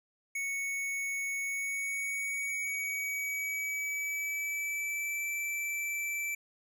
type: tone with pitch glide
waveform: square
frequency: 2217 to 2327 Hz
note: C#7 to D7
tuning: 0 to -17 cents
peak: -33 dBFS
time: 0.35-6.35 s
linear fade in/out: 5 ms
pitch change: +83 cents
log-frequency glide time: 1.4-5.29 s
effects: none